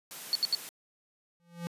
white high-pass noise, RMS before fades -43 dBFS, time 0.11-0.69 s, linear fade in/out 0 ms, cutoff 140 Hz, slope 48 dB/octave
sine tone bursts, 4435 Hz, C#8, in tune, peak -23 dBFS, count 3, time 0.33-0.549 s, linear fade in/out 0 ms, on 23 ms, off 75 ms
square tone with exponential growth, 171.4 Hz, F3, 32 cents flat, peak -32 dBFS, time 1.4-1.67 s, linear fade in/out 0 ms, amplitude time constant 57 ms
effects resampled to 32000 Hz

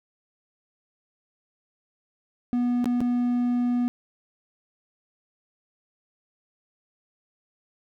triangle tone with dropouts, 243.9 Hz, B3, 21 cents flat, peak -19 dBFS, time 2.53-3.88 s, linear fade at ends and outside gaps 0 ms, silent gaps 2.843-2.857 / 3.005-3.014 s, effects none

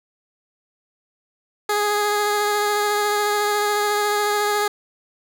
15% pulse tone with vibrato, 415.3 Hz, G#4, in tune, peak -12 dBFS, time 1.69-4.68 s, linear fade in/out 5 ms, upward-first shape sine, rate 14 Hz, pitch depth 14 cents each way, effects none

